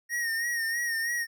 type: tone with vibrato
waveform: square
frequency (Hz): 1859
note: A#6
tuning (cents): -5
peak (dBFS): -28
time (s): 0.09-1.27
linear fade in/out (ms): 50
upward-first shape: sine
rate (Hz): 3.1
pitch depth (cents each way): 51
effects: none